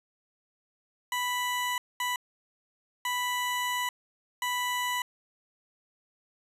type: tone bursts at uneven times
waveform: 20% pulse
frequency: 987.8 Hz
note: B5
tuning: in tune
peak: -23 dBFS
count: 4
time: 1.12-1.78 / 2-2.16 / 3.05-3.89 / 4.42-5.02 s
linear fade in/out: 2 ms
effects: resampled to 32000 Hz